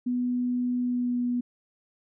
sine tone with pitch glide, 246.9 to 244.3 Hz, B3 to B3, 0 to -19 cents, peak -24 dBFS, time 0.06-1.41 s, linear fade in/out 10 ms, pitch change -19 cents, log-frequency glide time 0.81-1.19 s, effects none

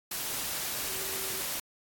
sine tone in noise, 383.6 Hz, G4, 37 cents flat, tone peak -45 dBFS, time 0.89-1.41 s, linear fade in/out 5 ms, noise white, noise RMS -34 dBFS, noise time 0.11-1.6 s, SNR -14 dB, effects AAC 64 kbps

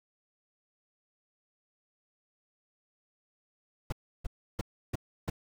brown noise bursts, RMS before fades -32 dBFS, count 5, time 3.9-5.3 s, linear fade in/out 5 ms, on 24 ms, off 320 ms, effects none

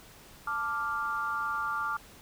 sine chord, D minor, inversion second, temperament equal, 880 / 1174.7 / 1396.9 Hz, A5 / D6 / F6, 0 / 0 / 0 cents, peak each -38 / -32 / -33 dBFS, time 0.47-1.97 s, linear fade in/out 5 ms, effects pink hiss -53 dBFS RMS until 2.21 s

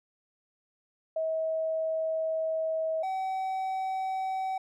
sine / triangle tone pair in turn, 641 / 761 Hz, E5 / F#5, -49 / +48 cents, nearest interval minor third, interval 297 cents, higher second, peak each -27 dBFS, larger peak neither, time 1.16-3.03 / 3.03-4.58 s, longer first, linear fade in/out 5 ms, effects none

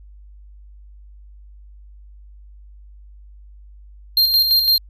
square tone with tremolo, 4192 Hz, C8, 2 cents sharp, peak -12 dBFS, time 4.17-4.78 s, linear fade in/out 2 ms, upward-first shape square, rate 5.9 Hz, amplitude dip 45%, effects added 50 Hz sine -40 dBFS peak until 4.89 s

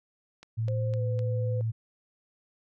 click train, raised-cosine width 0.2 ms, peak -30 dBFS, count 4, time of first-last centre 0.43-1.191 s, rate 3.94 Hz
sine tone, 112.4 Hz, A2, 37 cents sharp, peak -26 dBFS, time 0.57-1.72 s, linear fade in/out 20 ms
sine tone with pitch glide, 523.3 to 506.4 Hz, C5 to B4, 0 to +43 cents, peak -34 dBFS, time 0.68-1.61 s, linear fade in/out 0 ms, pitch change -57 cents, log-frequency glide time 0.95-1.01 s
effects none

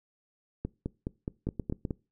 two click trains, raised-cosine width 3 ms, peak -19 / -19 dBFS, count 7 / 4, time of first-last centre 0.65-1.908 / 1.47-1.852 s, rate 4.77 / 7.86 Hz, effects noise-tail reverb RT60 0.3 s tail -23 dB re dry

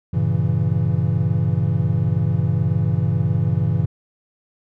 triangle chord, G diminished seventh, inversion none, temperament equal with one note detuned, 98 / 116.54 / 138.59 / 165.58 Hz, G2 / Bb2 / Db3 / Fb3, 0 / 0 / 0 / +8 cents, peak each -20 dBFS, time 0.13-3.86 s, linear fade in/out 10 ms, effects none

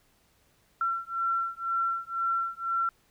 sine beating tone pair, 1355 / 1357 Hz, E6 / E6, +47 / +50 cents, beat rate 2 Hz, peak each -30 dBFS, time 0.81-2.89 s, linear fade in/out 2 ms, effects pink hiss -66 dBFS RMS until 3.1 s

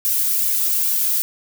violet noise with flanger, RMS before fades -19 dBFS, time 0.05-1.22 s, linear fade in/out 0 ms, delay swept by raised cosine 1.7 to 2.45 ms, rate 2.4 Hz, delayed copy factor +0.9, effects none

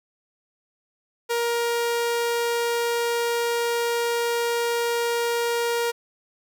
sawtooth tone, 470.8 Hz, A#4, 17 cents sharp, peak -18 dBFS, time 1.29-5.92 s, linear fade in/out 20 ms, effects none

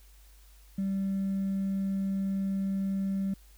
triangle tone with hard clipping, 194.4 Hz, G3, 14 cents flat, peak -27 dBFS, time 0.78-3.34 s, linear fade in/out 5 ms, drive 2 dB, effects added 50 Hz sine -53 dBFS peak until 3.57 s + white hiss -62 dBFS RMS until 3.57 s

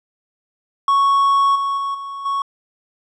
triangle tone with level steps, 1108.7 Hz, C#6, in tune, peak -10 / -16 / -18 / -25 / -16 dBFS, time 0.88-2.42 s, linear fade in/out 2 ms, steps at 1.55 / 1.77 / 1.94 / 2.25 s, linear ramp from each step 10 ms, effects resampled to 22050 Hz

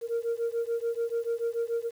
sine beating tone pair, 461.8 / 468.7 Hz, A#4 / A#4, -16 / +9 cents, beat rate 6.9 Hz, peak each -29 dBFS, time 0.01-1.91 s, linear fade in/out 50 ms, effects tanh soft clip ceiling -23 dBFS + 9-bit

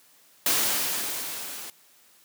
white noise with level ramp, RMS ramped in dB -22 to -39 dBFS, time 0.46-1.7 s, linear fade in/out 2 ms, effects white hiss -58 dBFS RMS until 2.24 s + high-pass 150 Hz 12 dB/octave

